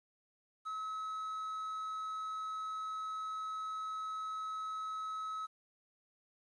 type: tone with quantisation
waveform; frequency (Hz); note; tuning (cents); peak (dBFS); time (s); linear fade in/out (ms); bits
triangle; 1287; E6; -42; -36; 0.65-5.47; 20; 11
effects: resampled to 24000 Hz